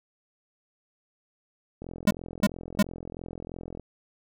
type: click train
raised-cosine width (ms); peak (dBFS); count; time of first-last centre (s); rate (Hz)
2; -25; 86; 1.82-3.797; 43
type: tone bursts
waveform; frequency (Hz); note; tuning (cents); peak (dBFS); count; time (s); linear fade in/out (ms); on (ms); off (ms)
square; 204.4; G#3; -27; -18; 3; 2.07-2.827; 5; 39; 320
effects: none